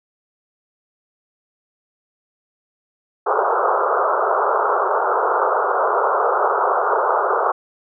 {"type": "band-pass noise", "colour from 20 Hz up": "white", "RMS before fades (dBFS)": -18, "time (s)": [3.26, 7.52], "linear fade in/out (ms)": 10, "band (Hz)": [380, 1400], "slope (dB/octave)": 96, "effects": []}